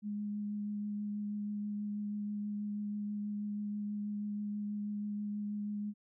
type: tone with vibrato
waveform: sine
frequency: 207.2 Hz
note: G#3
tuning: 4 cents flat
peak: -35 dBFS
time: 0.02-5.94 s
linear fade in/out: 50 ms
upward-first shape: triangle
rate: 6.2 Hz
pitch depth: 13 cents each way
effects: none